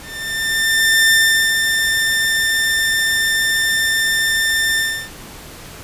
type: tone with ADSR envelope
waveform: sawtooth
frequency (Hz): 1793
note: A6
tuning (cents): +32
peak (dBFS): -6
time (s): 0.01-5.1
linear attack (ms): 1100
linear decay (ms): 430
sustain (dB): -5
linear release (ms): 320
effects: pink hiss -36 dBFS RMS until 5.83 s + resampled to 32000 Hz